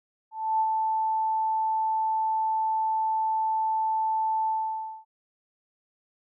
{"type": "tone with ADSR envelope", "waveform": "sine", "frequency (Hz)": 880, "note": "A5", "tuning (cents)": 0, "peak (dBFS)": -20, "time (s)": [0.31, 5.05], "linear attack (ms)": 290, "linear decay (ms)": 57, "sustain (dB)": -3, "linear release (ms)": 570, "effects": []}